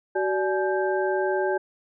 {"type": "tone cluster", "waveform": "sine", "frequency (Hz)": [377.3, 585, 849, 1576], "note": ["F#4", "D5", "G#5", "G6"], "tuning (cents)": [34, -7, 38, 9], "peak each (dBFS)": [-24, -28, -29, -31], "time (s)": [0.15, 1.58], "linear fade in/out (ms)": 10, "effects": []}